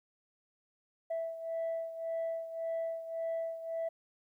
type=beating tone pair; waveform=sine; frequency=658 / 659.8 Hz; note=E5 / E5; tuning=-3 / +1 cents; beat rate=1.8 Hz; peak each=-34 / -39 dBFS; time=1.1-3.89 s; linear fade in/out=10 ms; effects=tanh soft clip ceiling -30 dBFS + 12-bit